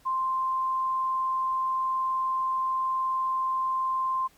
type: tone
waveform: sine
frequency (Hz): 1046.5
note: C6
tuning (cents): 0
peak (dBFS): -24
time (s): 0.05-4.28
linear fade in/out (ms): 20
effects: pink hiss -60 dBFS RMS until 4.37 s + MP3 96 kbps